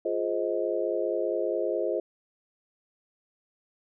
sine chord, F minor seventh, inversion none, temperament just, 349.2 / 419.1 / 523.8 / 628.6 Hz, F4 / Ab4 / C5 / Eb5, 0 / +16 / +2 / +18 cents, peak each -31 dBFS, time 0.05-2 s, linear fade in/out 5 ms, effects none

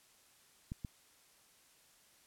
clicks, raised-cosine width 5 ms, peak -28 dBFS, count 2, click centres 0.719 / 0.848 s, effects white hiss -66 dBFS RMS until 2.26 s + low-pass 12000 Hz 12 dB/octave

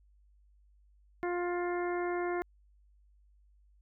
harmonic tone, 352.2 Hz, F4, 15 cents sharp, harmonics 1 / 2 / 3 / 4 / 5 / 6, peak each -32 / -38 / -42 / -44 / -45 / -46 dBFS, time 1.23-2.42 s, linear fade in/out 0 ms, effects added 50 Hz sine -61 dBFS peak until 3.81 s

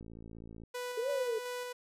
click train, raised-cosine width 3 ms, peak -36 dBFS, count 36, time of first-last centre 0.01-0.636 s, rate 55.9 Hz
sawtooth tone with tremolo, 493.9 Hz, B4, in tune, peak -33 dBFS, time 0.74-1.73 s, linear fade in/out 10 ms, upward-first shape square, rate 2.8 Hz, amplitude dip 25%
sine exponential two-way sweep, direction up then down, 427.7 to 578 to 430.8 Hz, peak -31 dBFS, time 0.97-1.39 s, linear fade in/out 10 ms, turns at 1.1 s
effects resampled to 32000 Hz

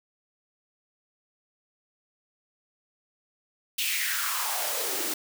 white noise with high-pass filter sweep, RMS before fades -29 dBFS, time 3.78-5.14 s, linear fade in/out 5 ms, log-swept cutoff 3000 to 270 Hz, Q 4, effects none

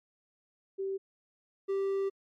sine / triangle tone pair in turn, 387.8 / 391.2 Hz, G4 / G4, -19 / -4 cents, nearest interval unison, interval 15 cents, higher second, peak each -31 / -26 dBFS, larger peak second, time 0.78-0.98 / 1.68-2.1 s, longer second, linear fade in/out 20 ms, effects MP3 64 kbps

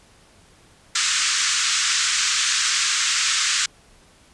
white band-pass noise, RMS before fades -21 dBFS, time 0.95-3.66 s, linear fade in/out 5 ms, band 1200 to 7800 Hz, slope 48 dB/octave, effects pink hiss -53 dBFS RMS until 4.33 s + resampled to 24000 Hz

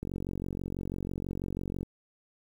click train, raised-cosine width 3 ms, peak -22 dBFS, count 84, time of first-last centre 0.03-1.83 s, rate 46.1 Hz, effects 9-bit

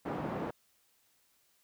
pink band-pass noise, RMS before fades -37 dBFS, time 0.05-0.51 s, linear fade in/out 10 ms, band 170 to 960 Hz, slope 12 dB/octave, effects white hiss -71 dBFS RMS until 1.63 s

